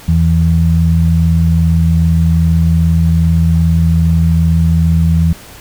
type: tone pair together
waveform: sine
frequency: 82.31 / 164.81 Hz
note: E2 / E3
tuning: -2 / 0 cents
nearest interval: octave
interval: 1202 cents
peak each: -10 dBFS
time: 0.08-5.33 s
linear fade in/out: 5 ms
effects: pink hiss -35 dBFS RMS until 5.6 s